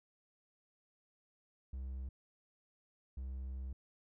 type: tone pair in turn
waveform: triangle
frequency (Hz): 65.3 / 65.3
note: C2 / C2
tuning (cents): -3 / -3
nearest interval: unison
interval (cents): 0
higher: neither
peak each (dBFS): -38 / -38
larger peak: neither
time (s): 1.73-2.09 / 3.17-3.73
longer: second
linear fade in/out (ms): 5
effects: none